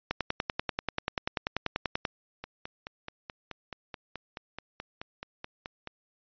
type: two click trains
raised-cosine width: 0.3 ms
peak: -12 / -22 dBFS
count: 21 / 17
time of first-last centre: 0.11-2.052 / 2.44-5.873 s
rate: 10.3 / 4.66 Hz
effects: resampled to 11025 Hz